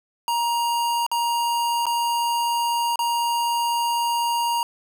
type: tone with dropouts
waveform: square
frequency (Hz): 942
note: A#5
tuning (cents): +18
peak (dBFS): -21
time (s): 0.28-4.63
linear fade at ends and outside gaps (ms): 1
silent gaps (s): 1.065-1.115 / 1.856-1.866 / 2.958-2.991
effects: none